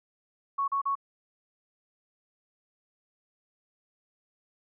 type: tone bursts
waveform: sine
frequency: 1108.7 Hz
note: C#6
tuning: in tune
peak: -25 dBFS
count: 3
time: 0.58-0.954 s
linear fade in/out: 10 ms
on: 100 ms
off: 37 ms
effects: none